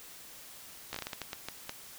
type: slowing click train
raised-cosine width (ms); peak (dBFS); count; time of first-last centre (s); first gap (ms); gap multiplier
0.2; -19; 11; 0.93-1.694; 14; 1.35
effects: white hiss -50 dBFS RMS until 1.98 s